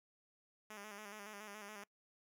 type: tone with vibrato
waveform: 5% pulse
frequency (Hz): 207.7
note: G#3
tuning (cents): 0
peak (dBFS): -38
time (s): 0.7-1.84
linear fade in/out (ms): 5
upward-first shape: square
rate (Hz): 7.1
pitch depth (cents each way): 53
effects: noise-tail reverb RT60 0.1 s tail -24 dB re dry